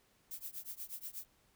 violet noise with tremolo, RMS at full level -42 dBFS, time 0.31-1.25 s, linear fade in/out 0 ms, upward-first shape triangle, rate 8.3 Hz, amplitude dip 100%, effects pink hiss -71 dBFS RMS until 1.55 s

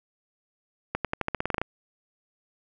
accelerating click train, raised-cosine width 0.5 ms, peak -11 dBFS, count 12, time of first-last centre 0.95-1.616 s, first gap 97 ms, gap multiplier 0.9, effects none

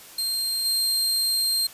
sawtooth tone with level steps, 4186 Hz, C8, in tune, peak -21 / -18 dBFS, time 0.18-1.67 s, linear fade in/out 5 ms, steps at 0.65 s, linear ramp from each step 5 ms, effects white hiss -45 dBFS RMS until 1.73 s + resampled to 32000 Hz

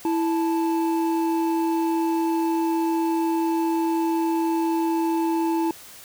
triangle tone pair together, 329.6 / 875.9 Hz, E4 / A5, 0 / -8 cents, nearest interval octave + perfect fourth, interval 1692 cents, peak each -19 / -25 dBFS, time 0.05-5.71 s, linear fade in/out 2 ms, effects white hiss -44 dBFS RMS until 6.04 s

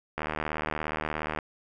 click train, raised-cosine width 0.5 ms, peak -15 dBFS, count 94, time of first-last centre 0.18-1.388 s, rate 77 Hz, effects none

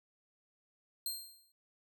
15% pulse tone with exponential decay, 4186 Hz, C8, in tune, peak -27 dBFS, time 1.06-1.52 s, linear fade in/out 2 ms, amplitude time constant 100 ms, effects none

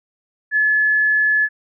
sine tone, 1716 Hz, A6, 44 cents flat, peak -13 dBFS, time 0.51-1.49 s, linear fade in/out 50 ms, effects none

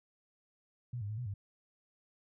sine tone with pitch steps, 121.9 / 102 / 107.7 / 123.7 / 100.1 Hz, B2 / G#2 / A2 / B2 / G2, -22 / -31 / -37 / +3 / +37 cents, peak -36 dBFS, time 0.93-1.34 s, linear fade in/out 5 ms, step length 82 ms, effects none

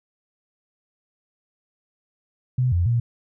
sine tone with pitch steps, 126.5 / 87.1 / 118.3 Hz, B2 / F2 / A#2, +42 / -4 / +26 cents, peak -17 dBFS, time 2.58-3 s, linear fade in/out 5 ms, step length 140 ms, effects none

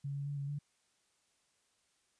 sine tone with pitch steps, 140.3 / 141.1 / 143.5 / 140.2 / 144.9 Hz, C#3 / C#3 / D3 / C#3 / D3, +21 / +31 / -40 / +20 / -23 cents, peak -36 dBFS, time 0.04-0.59 s, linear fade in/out 10 ms, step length 110 ms, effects white hiss -75 dBFS RMS until 2.19 s + resampled to 22050 Hz

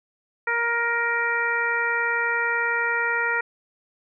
harmonic tone, 469.1 Hz, A#4, 11 cents sharp, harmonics 1 / 2 / 3 / 4 / 5, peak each -31 / -29 / -25 / -25 / -31 dBFS, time 0.47-3.41 s, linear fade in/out 5 ms, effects none

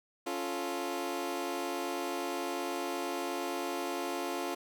20% pulse chord, Db augmented, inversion none, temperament equal, 277.2 / 349.2 / 440 Hz, Db4 / F4 / A4, 0 / 0 / 0 cents, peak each -34 / -31 / -36 dBFS, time 0.26-4.55 s, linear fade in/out 10 ms, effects none

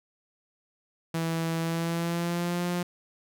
sawtooth tone with pitch glide, 164.4 to 176.2 Hz, E3 to F3, -4 to +16 cents, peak -23 dBFS, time 1.14-2.83 s, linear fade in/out 5 ms, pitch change +120 cents, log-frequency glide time 1.6-2.67 s, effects none

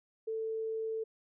sine tone, 444 Hz, A4, 16 cents sharp, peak -33 dBFS, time 0.27-1.04 s, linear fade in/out 10 ms, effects none

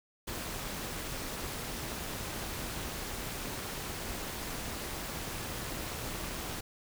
pink noise with amplitude modulation, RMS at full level -36 dBFS, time 0.27-6.61 s, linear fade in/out 10 ms, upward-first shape sine, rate 284 Hz, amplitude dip 60%, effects none

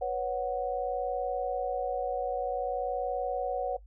sine chord, B suspended second, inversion none, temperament equal, 493.9 / 554.4 / 740 Hz, B4 / C#5 / F#5, 0 / 0 / 0 cents, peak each -34 / -33 / -32 dBFS, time 0.01-3.77 s, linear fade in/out 10 ms, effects noise-tail reverb RT60 0.1 s tail -18 dB re dry + added 50 Hz sine -49 dBFS peak until 3.86 s

